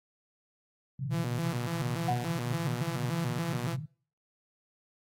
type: band-pass noise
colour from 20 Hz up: pink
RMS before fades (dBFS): -36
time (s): 0.99-3.86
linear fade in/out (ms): 5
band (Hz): 120 to 170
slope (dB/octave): 96
type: tone with vibrato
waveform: sawtooth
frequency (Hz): 142.3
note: C#3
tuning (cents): +46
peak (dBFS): -28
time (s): 1.1-3.77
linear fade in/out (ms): 50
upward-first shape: square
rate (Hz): 3.5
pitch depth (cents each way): 290
type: tone with exponential decay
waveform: sine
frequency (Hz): 732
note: F#5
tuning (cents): -19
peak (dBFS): -25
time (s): 2.08-2.37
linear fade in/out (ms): 5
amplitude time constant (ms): 61
effects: noise-tail reverb RT60 0.5 s tail -26 dB re dry + AAC 48 kbps